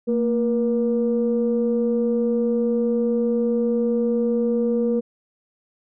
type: tone pair together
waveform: sine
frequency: 230 / 477.6 Hz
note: A#3 / A#4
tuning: -23 / +42 cents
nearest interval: octave + minor second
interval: 1265 cents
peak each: -20 dBFS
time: 0.07-5.01 s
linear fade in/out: 20 ms
effects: tanh soft clip ceiling -11 dBFS